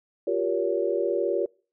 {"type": "chord", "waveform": "sine", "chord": "G half-diminished seventh", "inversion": "third", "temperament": "just", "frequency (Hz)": [352.8, 392, 470.4, 564.5], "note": ["F4", "G4", "Bb4", "Db5"], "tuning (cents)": [18, 0, 16, 31], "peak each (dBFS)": -28, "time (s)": [0.27, 1.46], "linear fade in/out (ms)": 5, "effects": ["noise-tail reverb RT60 0.4 s tail -26 dB re dry"]}